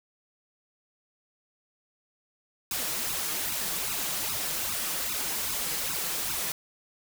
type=noise with flanger; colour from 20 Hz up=white; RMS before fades=-31 dBFS; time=2.71-6.52 s; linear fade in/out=2 ms; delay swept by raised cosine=0.76 to 6.56 ms; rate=2.5 Hz; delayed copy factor=+0.95; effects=none